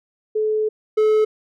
sine / triangle tone pair in turn, 431 / 431 Hz, A4 / A4, -36 / -36 cents, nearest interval unison, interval 0 cents, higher neither, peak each -17 / -11 dBFS, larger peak second, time 0.35-0.69 / 0.97-1.25 s, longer first, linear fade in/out 10 ms, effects none

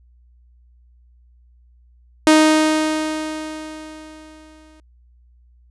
sawtooth tone with exponential decay, 311.1 Hz, D#4, in tune, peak -4 dBFS, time 2.27-4.8 s, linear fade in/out 1 ms, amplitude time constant 550 ms, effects added 60 Hz sine -49 dBFS peak until 5.7 s + resampled to 24000 Hz

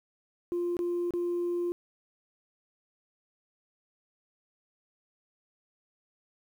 sine tone with dropouts, 349.2 Hz, F4, in tune, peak -26 dBFS, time 0.52-1.72 s, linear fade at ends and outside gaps 0 ms, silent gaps 0.768-0.791 / 1.107-1.137 s, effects tanh soft clip ceiling -25 dBFS + 10-bit

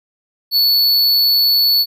square tone, 4435 Hz, C#8, in tune, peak -11 dBFS, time 0.51-1.86 s, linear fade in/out 50 ms, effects none

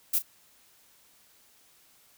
violet noise with echo, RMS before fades -25 dBFS, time 0.13-0.19 s, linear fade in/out 10 ms, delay 35 ms, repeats 1, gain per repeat -14 dB, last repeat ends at 0.225 s, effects white hiss -61 dBFS RMS until 2.17 s

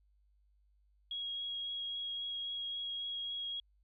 sine tone with vibrato, 3299 Hz, G#7, 12 cents flat, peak -37 dBFS, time 1.11-3.6 s, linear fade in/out 2 ms, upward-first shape triangle, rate 3.7 Hz, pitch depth 11 cents each way, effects added 50 Hz sine -67 dBFS peak until 3.83 s

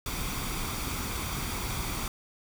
pink noise with comb filter, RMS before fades -33 dBFS, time 0.06-2.08 s, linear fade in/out 2 ms, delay 0.86 ms, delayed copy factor +0.5, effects none

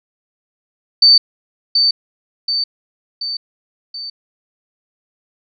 sine tone with echo, 4564 Hz, C#8, 50 cents sharp, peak -5 dBFS, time 1.02-1.18 s, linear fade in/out 5 ms, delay 730 ms, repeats 4, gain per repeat -5 dB, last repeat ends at 4.1 s, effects none

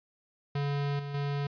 square tone with level steps, 142.5 Hz, C#3, 48 cents sharp, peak -29 / -36 / -30 dBFS, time 0.55-1.47 s, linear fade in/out 5 ms, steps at 0.99 / 1.14 s, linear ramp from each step 5 ms, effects resampled to 11025 Hz

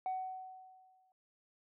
sine tone with exponential decay, 750 Hz, F#5, 23 cents sharp, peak -31 dBFS, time 0.06-1.12 s, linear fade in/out 1 ms, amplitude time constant 230 ms, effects tanh soft clip ceiling -32 dBFS

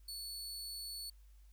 sawtooth tone, 4435 Hz, C#8, in tune, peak -40 dBFS, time 0.08-1.1 s, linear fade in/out 5 ms, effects added 50 Hz sine -57 dBFS peak until 1.52 s + white hiss -75 dBFS RMS until 1.52 s

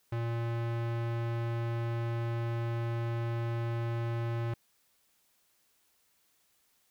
square tone with low-pass filter, 116.54 Hz, A#2, in tune, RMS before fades -33 dBFS, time 0.12-4.54 s, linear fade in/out 5 ms, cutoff 2500 Hz, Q 0.71, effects white hiss -71 dBFS RMS until 6.9 s

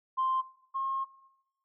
sine tone pair in turn, 1046.5 / 1075.3 Hz, C6 / C6, 0 / +47 cents, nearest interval unison, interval 47 cents, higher second, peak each -25 / -29 dBFS, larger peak first, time 0.17-0.42 / 0.74-1.05 s, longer second, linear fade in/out 20 ms, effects noise-tail reverb RT60 0.9 s tail -18 dB re dry + tanh soft clip ceiling -21 dBFS

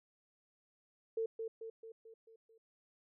sine tone with echo, 450 Hz, A4, 39 cents sharp, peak -33 dBFS, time 1.17-1.26 s, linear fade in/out 5 ms, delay 220 ms, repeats 6, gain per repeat -5 dB, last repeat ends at 2.58 s, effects none

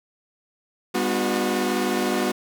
sawtooth tone cluster, 200.8 / 248.2 / 300.6 / 362.4 Hz, G3 / B3 / D4 / F#4, +42 / +9 / +40 / -36 cents, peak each -24 / -22 / -27 / -21 dBFS, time 0.94-2.32 s, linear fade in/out 10 ms, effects none

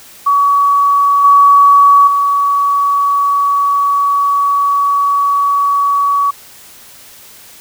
sine tone with level steps, 1132 Hz, C#6, 36 cents sharp, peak -7 / -3 / -9 dBFS, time 0.26-6.31 s, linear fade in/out 10 ms, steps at 1.24 / 2.07 s, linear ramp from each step 5 ms, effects white hiss -38 dBFS RMS until 7.6 s

